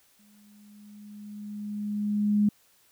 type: tone with exponential growth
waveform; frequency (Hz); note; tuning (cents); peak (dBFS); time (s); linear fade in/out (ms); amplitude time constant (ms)
sine; 207.7; G#3; 0; -18; 0.19-2.49; 5; 500
effects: white hiss -63 dBFS RMS until 2.91 s